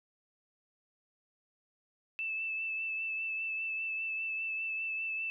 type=tone with vibrato; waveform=sine; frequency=2637 Hz; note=E7; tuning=in tune; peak=-33 dBFS; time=2.19-5.3 s; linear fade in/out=0 ms; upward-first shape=sine; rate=5 Hz; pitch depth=19 cents each way; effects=none